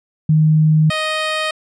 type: tone pair in turn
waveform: sine / 10% pulse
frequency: 155.56 / 623.4 Hz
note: D#3 / D#5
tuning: 0 / +3 cents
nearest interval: 2 octaves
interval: 2403 cents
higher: second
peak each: -9 dBFS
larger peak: neither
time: 0.29-0.9 / 0.9-1.51 s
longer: neither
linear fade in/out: 5 ms
effects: low-pass 7000 Hz 12 dB/octave